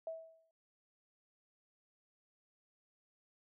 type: tone with exponential decay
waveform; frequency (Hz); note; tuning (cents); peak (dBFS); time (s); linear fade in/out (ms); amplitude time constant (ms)
sine; 650; E5; -24; -37; 0.07-0.51; 2; 94
effects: none